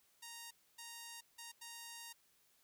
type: tone bursts at uneven times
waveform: 5% pulse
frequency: 932 Hz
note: A#5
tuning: 1 cent flat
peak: -37 dBFS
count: 4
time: 0.22-0.51 / 0.78-1.21 / 1.38-1.52 / 1.61-2.13 s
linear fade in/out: 10 ms
effects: white hiss -73 dBFS RMS until 2.63 s